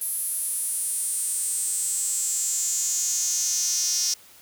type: tone with high-pass filter sweep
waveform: sawtooth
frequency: 358.1 Hz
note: F4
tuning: 43 cents sharp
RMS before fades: -26 dBFS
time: 0.01-4.14 s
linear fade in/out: 5 ms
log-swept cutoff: 11000 to 5600 Hz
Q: 6.5
effects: white hiss -51 dBFS RMS until 4.41 s